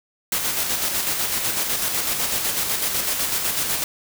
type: noise with tremolo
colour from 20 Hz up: white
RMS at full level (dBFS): -22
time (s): 0.32-3.84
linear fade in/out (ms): 2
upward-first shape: square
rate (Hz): 8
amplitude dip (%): 35
effects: none